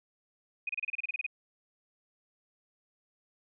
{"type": "tone bursts", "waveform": "sine", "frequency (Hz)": 2489, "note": "D#7", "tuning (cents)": 0, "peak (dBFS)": -30, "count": 12, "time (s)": [0.67, 1.265], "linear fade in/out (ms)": 5, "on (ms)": 23, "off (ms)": 29, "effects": []}